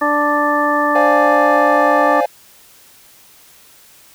harmonic tone, 293.7 Hz, D4, in tune, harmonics 1 / 2 / 3 / 4 / 6, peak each -20 / -19 / -20 / -17 / -20 dBFS, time 0.01-2.21 s, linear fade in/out 10 ms
triangle chord, D half-diminished seventh, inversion third, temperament equal, 523.3 / 587.3 / 698.5 / 830.6 Hz, C5 / D5 / F5 / Ab5, 0 / 0 / 0 / 0 cents, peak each -17 dBFS, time 0.95-2.26 s, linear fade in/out 5 ms
effects white hiss -46 dBFS RMS until 4.14 s

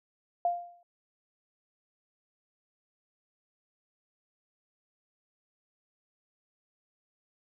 sine tone with exponential decay, 698.5 Hz, F5, in tune, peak -22 dBFS, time 0.45-0.83 s, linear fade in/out 2 ms, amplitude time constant 81 ms, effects none

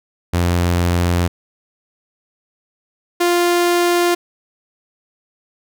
sawtooth tone pair in turn, 87.31 / 349.2 Hz, F2 / F4, 0 / 0 cents, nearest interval 2 octaves, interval 2400 cents, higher second, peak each -10 / -9 dBFS, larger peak second, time 0.33-1.28 / 3.2-4.15 s, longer neither, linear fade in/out 10 ms, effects none

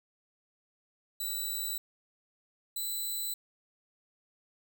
5% pulse tone pair in turn, 3951 / 3995 Hz, B7 / B7, 0 / +19 cents, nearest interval unison, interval 19 cents, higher second, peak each -25 dBFS, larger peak neither, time 1.2-1.78 / 2.76-3.34 s, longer neither, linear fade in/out 5 ms, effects none

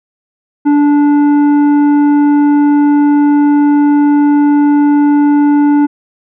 triangle tone with tanh clipping, 291.1 Hz, D4, 15 cents flat, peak -7 dBFS, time 0.65-5.87 s, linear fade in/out 20 ms, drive 13 dB, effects none

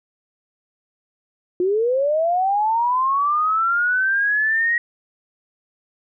sine linear sweep, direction up, 349.2 to 1901 Hz, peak -16 dBFS, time 1.6-4.78 s, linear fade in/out 2 ms, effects none

